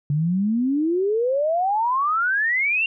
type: exponential sweep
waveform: sine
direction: up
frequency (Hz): 141.3 to 2794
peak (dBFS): -18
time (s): 0.1-2.86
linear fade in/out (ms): 2
effects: none